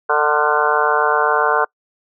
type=harmonic tone with a mistuned harmonic; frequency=149.4 Hz; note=D3; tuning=30 cents sharp; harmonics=3 / 4 / 5 / 6 / 7 / 8 / 9 / 10; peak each=-20 / -23 / -21 / -22 / -20 / -23 / -21 / -21 dBFS; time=0.09-1.65 s; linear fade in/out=10 ms; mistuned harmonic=9; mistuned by=+53 cents; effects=noise-tail reverb RT60 0.1 s tail -26 dB re dry